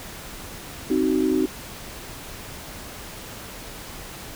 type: chord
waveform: sine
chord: C diminished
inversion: none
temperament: equal with one note detuned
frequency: 261.6 / 311.1 / 376 Hz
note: C4 / Eb4 / Gb4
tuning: 0 / 0 / +28 cents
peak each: -23 / -22 / -23 dBFS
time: 0.9-1.46 s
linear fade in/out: 5 ms
effects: pink hiss -38 dBFS RMS until 4.35 s